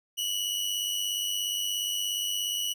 sawtooth tone pair together, 2893 / 2990 Hz, F#7 / F#7, -40 / +17 cents, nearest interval minor second, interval 57 cents, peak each -28 dBFS, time 0.17-2.74 s, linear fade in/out 20 ms, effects none

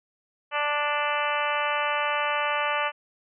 harmonic tone with a mistuned harmonic, 293.7 Hz, D4, in tune, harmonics 2 / 3 / 4 / 5 / 6 / 7 / 8 / 9 / 10, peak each -31 / -30 / -29 / -33 / -34 / -35 / -35 / -33 / -36 dBFS, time 0.51-2.92 s, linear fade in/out 50 ms, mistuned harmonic 10, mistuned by +21 cents, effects none

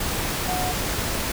sine tone in noise, 730 Hz, F#5, 24 cents flat, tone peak -26 dBFS, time 0.48-0.72 s, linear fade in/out 5 ms, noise pink, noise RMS -26 dBFS, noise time 0-1.32 s, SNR -3 dB, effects none

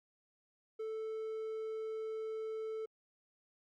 triangle tone, 440 Hz, A4, in tune, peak -36 dBFS, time 0.79-2.86 s, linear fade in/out 10 ms, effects Opus 48 kbps

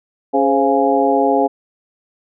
harmonic tone with a mistuned harmonic, 138.59 Hz, C#3, in tune, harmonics 2 / 3 / 4 / 5 / 6, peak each -18 / -18 / -18 / -18 / -18 dBFS, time 0.33-1.48 s, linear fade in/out 20 ms, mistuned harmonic 4, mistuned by -81 cents, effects none

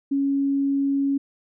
sine tone, 277.2 Hz, C#4, in tune, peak -19 dBFS, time 0.11-1.18 s, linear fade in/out 10 ms, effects none

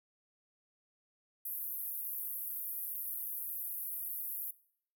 pink band-pass noise, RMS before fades -40 dBFS, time 1.45-4.51 s, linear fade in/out 5 ms, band 12000 to 16000 Hz, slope 48 dB/octave, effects noise-tail reverb RT60 0.6 s tail -20 dB re dry

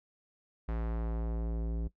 square tone with low-pass filter sweep, 56.4 Hz, A1, 44 cents sharp, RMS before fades -34 dBFS, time 0.68-1.88 s, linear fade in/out 10 ms, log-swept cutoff 1700 to 360 Hz, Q 0.81, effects noise-tail reverb RT60 0.1 s tail -17 dB re dry

